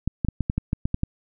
clicks, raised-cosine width 5 ms, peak -10 dBFS, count 10, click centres 0.076 / 0.248 / 0.286 / 0.407 / 0.499 / 0.58 / 0.731 / 0.855 / 0.944 / 1.034 s, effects none

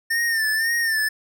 square tone with vibrato, 1804 Hz, A6, 43 cents sharp, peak -20 dBFS, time 0.1-1.09 s, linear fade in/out 10 ms, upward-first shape sine, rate 1.9 Hz, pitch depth 64 cents each way, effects none

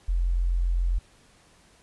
sine tone, 43.65 Hz, F1, in tune, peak -21 dBFS, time 0.08-0.99 s, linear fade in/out 10 ms, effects pink hiss -58 dBFS RMS until 1.82 s + resampled to 24000 Hz

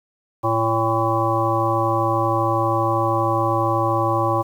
harmonic tone with a mistuned harmonic, 112.6 Hz, A2, 40 cents sharp, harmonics 1 / 3 / 5 / 7 / 9 / 10, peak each -24 / -24 / -24 / -24 / -24 / -24 dBFS, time 0.43-4.43 s, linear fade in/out 20 ms, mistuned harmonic 7, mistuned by +19 cents, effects 8-bit

